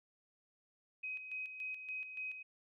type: tone with tremolo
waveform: sine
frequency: 2524 Hz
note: D#7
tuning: 24 cents sharp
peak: -39 dBFS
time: 1.03-2.43 s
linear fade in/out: 10 ms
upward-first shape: square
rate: 3.5 Hz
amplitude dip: 55%
effects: none